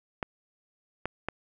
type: clicks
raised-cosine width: 0.5 ms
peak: -15 dBFS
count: 3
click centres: 0.228 / 1.056 / 1.286 s
effects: none